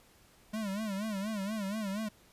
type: tone with vibrato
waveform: square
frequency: 206.2 Hz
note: G#3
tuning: 12 cents flat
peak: -34 dBFS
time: 0.53-2.09 s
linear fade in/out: 10 ms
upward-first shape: sine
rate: 4.2 Hz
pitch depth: 130 cents each way
effects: pink hiss -62 dBFS RMS until 2.32 s + resampled to 32000 Hz